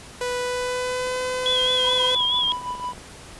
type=tone with pitch glide; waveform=sawtooth; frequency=493.9 to 506.9 Hz; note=B4 to B4; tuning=0 to +45 cents; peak=-20 dBFS; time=0.21-2.15 s; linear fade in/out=2 ms; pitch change=+45 cents; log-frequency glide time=0.39-1.18 s
type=click train; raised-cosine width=1 ms; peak=-27 dBFS; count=43; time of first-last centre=1.07-2.979 s; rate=22 Hz
type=tone with vibrato; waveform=sine; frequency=3322 Hz; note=G#7; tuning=in tune; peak=-19 dBFS; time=1.46-2.52 s; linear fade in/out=0 ms; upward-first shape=sine; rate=4.7 Hz; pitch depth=65 cents each way
type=tone with tremolo; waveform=triangle; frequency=990 Hz; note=B5; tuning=4 cents sharp; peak=-23 dBFS; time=1.84-2.93 s; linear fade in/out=10 ms; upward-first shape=sine; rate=6.1 Hz; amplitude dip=65%
effects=pink hiss -42 dBFS RMS until 3.39 s + resampled to 24000 Hz